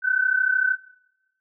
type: tone pair together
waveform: sine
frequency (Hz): 1497 / 1530.2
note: F#6 / G6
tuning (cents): +20 / -42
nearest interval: unison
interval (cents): 38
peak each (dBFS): -21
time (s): 0.02-0.77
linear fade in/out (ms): 50
effects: noise-tail reverb RT60 0.9 s tail -21 dB re dry